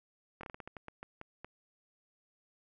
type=slowing click train; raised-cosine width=0.5 ms; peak=-29 dBFS; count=12; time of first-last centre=0.41-1.446 s; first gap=23 ms; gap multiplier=1.26; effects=none